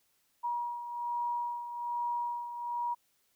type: beating tone pair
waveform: sine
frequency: 956 / 957.2 Hz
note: A#5 / A#5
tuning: +43 / +46 cents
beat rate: 1.2 Hz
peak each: -33 / -40 dBFS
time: 0.43-2.95 s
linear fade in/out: 20 ms
effects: white hiss -73 dBFS RMS until 3.35 s